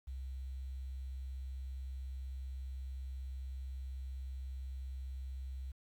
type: tone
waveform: sine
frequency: 65.41 Hz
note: C2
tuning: in tune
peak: -40 dBFS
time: 0.07-5.72 s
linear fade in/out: 10 ms
effects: 11-bit